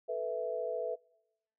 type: chord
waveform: sine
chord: A suspended second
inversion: none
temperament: equal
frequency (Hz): 440 / 493.9 / 659.3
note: A4 / B4 / E5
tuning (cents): 0 / 0 / 0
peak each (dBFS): -39 / -36 / -36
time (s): 0.08-0.96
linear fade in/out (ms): 20
effects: noise-tail reverb RT60 0.9 s tail -26 dB re dry